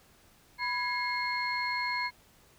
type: tone cluster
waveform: sine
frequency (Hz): 990 / 1664 / 2152 / 4269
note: B5 / G#6 / C7 / C8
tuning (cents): +4 / +3 / +48 / +34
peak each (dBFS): -33 / -38 / -32 / -38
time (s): 0.58-2.11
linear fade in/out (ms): 50
effects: tanh soft clip ceiling -19 dBFS + pink hiss -61 dBFS RMS until 2.58 s